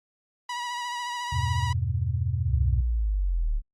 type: tone with vibrato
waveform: sawtooth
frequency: 970 Hz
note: B5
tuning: 31 cents flat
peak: -26 dBFS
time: 0.49-1.73 s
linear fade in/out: 5 ms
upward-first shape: sine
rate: 14 Hz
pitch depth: 30 cents each way
type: chord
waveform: sine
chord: E minor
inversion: none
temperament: equal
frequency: 82.41 / 98 / 123.47 Hz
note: E2 / G2 / B2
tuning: 0 / 0 / 0 cents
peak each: -28 dBFS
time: 1.32-2.81 s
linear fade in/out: 10 ms
type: linear sweep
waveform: sine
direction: down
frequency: 72.6 to 34.24 Hz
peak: -22 dBFS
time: 2.46-3.62 s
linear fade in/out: 50 ms
effects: low-pass 7000 Hz 12 dB/octave + Opus 48 kbps